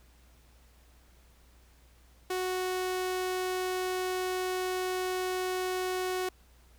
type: tone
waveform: sawtooth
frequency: 369 Hz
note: F#4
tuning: 5 cents flat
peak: -26 dBFS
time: 2.3-6.29 s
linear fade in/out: 5 ms
effects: added 60 Hz sine -58 dBFS peak until 6.78 s + pink hiss -64 dBFS RMS until 6.78 s